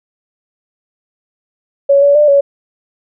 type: tone with pitch steps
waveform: sine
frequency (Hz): 559 / 569 / 595 / 562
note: C#5 / C#5 / D5 / C#5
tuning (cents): +14 / +45 / +22 / +24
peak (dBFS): -5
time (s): 1.89-2.41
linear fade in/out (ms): 10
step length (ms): 130
effects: none